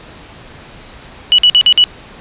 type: tone bursts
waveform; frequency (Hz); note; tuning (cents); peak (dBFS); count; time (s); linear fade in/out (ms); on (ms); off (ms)
sine; 2946; F#7; -8; -4; 5; 1.32-1.84; 0; 64; 50
effects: pink hiss -36 dBFS RMS until 2.2 s + resampled to 8000 Hz